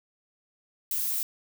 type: noise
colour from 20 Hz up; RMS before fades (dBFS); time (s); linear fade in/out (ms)
violet; -29; 0.91-1.23; 2
effects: none